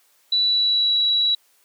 sine tone with pitch glide, 3951 to 3908 Hz, B7 to B7, 0 to -19 cents, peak -16 dBFS, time 0.32-1.35 s, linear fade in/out 5 ms, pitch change -19 cents, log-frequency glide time 0.43-0.95 s, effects white hiss -60 dBFS RMS until 1.64 s + high-pass 400 Hz 12 dB/octave

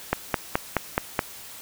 click train, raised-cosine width 0.5 ms, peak -5 dBFS, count 6, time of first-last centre 0.13-1.192 s, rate 4.71 Hz, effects white hiss -42 dBFS RMS until 1.61 s

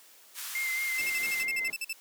white band-pass noise, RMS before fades -39 dBFS, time 0.34-1.46 s, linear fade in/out 50 ms, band 1000 to 16000 Hz, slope 24 dB/octave
sine tone with vibrato, 2097 Hz, C7, 3 cents sharp, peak -29 dBFS, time 0.55-1.7 s, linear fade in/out 2 ms, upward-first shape sine, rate 4.4 Hz, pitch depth 28 cents each way
sawtooth tone bursts, 2645 Hz, E7, 5 cents sharp, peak -28 dBFS, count 12, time 0.98-1.93 s, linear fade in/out 5 ms, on 37 ms, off 46 ms
brown noise with tremolo, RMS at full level -40 dBFS, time 0.99-1.74 s, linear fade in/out 0 ms, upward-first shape square, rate 4.8 Hz, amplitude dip 35%
effects white hiss -56 dBFS RMS until 2 s + high-pass 300 Hz 12 dB/octave

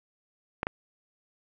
clicks, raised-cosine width 0.5 ms, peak -13 dBFS, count 2, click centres 0.631 / 0.669 s, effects none

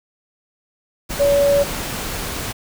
sine tone in noise, 567 Hz, C#5, 39 cents sharp, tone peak -12 dBFS, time 1.19-1.64 s, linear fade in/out 20 ms, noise pink, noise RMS -26 dBFS, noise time 1.09-2.53 s, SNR +11 dB, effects none

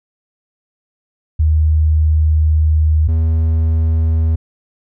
sine / triangle tone pair in turn, 77.78 / 80.48 Hz, D#2 / E2, 0 / -41 cents, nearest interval minor second, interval 59 cents, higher second, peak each -9 dBFS, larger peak neither, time 1.39-3.08 / 3.08-4.36 s, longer first, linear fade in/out 10 ms, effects none

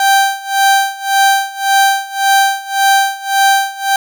30% pulse tone with tremolo, 784 Hz, G5, in tune, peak -4 dBFS, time 0-3.96 s, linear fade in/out 2 ms, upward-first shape sine, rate 1.8 Hz, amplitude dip 90%, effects none

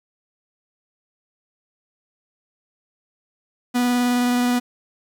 45% pulse tone with vibrato, 245.3 Hz, B3, 12 cents flat, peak -17 dBFS, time 3.74-4.6 s, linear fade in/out 20 ms, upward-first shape triangle, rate 19 Hz, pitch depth 14 cents each way, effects 9-bit

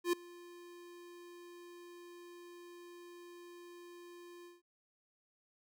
square tone with ADSR envelope, 349.2 Hz, F4, in tune, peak -28 dBFS, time 0.04-4.62 s, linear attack 89 ms, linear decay 6 ms, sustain -24 dB, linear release 170 ms, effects none

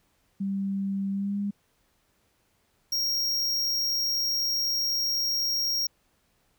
sine tone with pitch glide, 196 to 202.1 Hz, G3 to G#3, 0 to -47 cents, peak -26 dBFS, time 0.4-1.51 s, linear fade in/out 10 ms, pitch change +53 cents, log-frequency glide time 1.11-1.38 s
square tone, 5588 Hz, F8, in tune, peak -25 dBFS, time 2.92-5.87 s, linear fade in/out 5 ms
effects pink hiss -69 dBFS RMS until 6.58 s

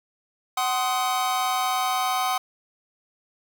45% pulse chord, C diminished, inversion second, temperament just, 753.5 / 1046.5 / 1255.8 Hz, Gb5 / C6 / Eb6, +31 / 0 / +16 cents, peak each -25 / -28 / -28 dBFS, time 0.57-2.38 s, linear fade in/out 5 ms, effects 9-bit

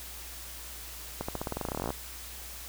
accelerating click train, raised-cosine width 1 ms, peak -18 dBFS, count 20, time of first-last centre 1.21-1.904 s, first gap 75 ms, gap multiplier 0.91, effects added 60 Hz sine -47 dBFS peak until 2.68 s + white hiss -44 dBFS RMS until 2.68 s

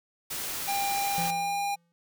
white noise, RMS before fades -34 dBFS, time 0.3-1.31 s, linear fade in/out 10 ms
square tone with pitch glide, 797 to 806.7 Hz, G5 to G5, +28 to +49 cents, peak -28 dBFS, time 0.67-1.76 s, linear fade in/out 20 ms, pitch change +21 cents, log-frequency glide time 0.96-1.57 s
square tone with exponential decay, 170 Hz, F3, 46 cents flat, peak -32 dBFS, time 1.18-1.92 s, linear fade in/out 0 ms, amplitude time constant 160 ms
effects none

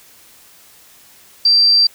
sine tone, 4699 Hz, D8, in tune, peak -8 dBFS, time 1.45-1.87 s, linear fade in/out 5 ms, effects white hiss -46 dBFS RMS until 1.94 s

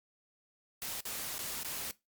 white noise with dropouts, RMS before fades -39 dBFS, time 0.82-1.91 s, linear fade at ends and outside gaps 0 ms, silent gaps 1.005-1.053 / 1.382-1.391 / 1.632-1.647 s, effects noise-tail reverb RT60 0.2 s tail -19 dB re dry + Opus 48 kbps

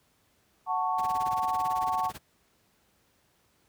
sine chord, F# minor, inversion none, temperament just, 740 / 888 / 1110 Hz, F#5 / A5 / C#6, 0 / +16 / +2 cents, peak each -30 dBFS, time 0.66-2.12 s, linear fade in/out 50 ms
pink noise with tremolo, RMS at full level -41 dBFS, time 0.98-2.19 s, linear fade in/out 5 ms, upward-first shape sine, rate 18 Hz, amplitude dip 95%
effects pink hiss -68 dBFS RMS until 3.68 s + high-pass 60 Hz 12 dB/octave

